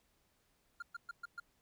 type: tone bursts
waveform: triangle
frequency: 1400 Hz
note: F6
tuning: 4 cents sharp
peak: -39 dBFS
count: 5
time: 0.8-1.4 s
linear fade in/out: 5 ms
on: 24 ms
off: 120 ms
effects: pink hiss -75 dBFS RMS until 1.61 s